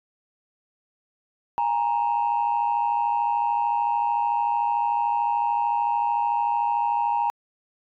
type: tone pair together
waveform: sine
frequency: 821 / 934.5 Hz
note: G#5 / A#5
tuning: -20 / +4 cents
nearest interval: major second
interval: 224 cents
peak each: -23 / -21 dBFS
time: 1.58-7.3 s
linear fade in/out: 0 ms
effects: tanh soft clip ceiling -16 dBFS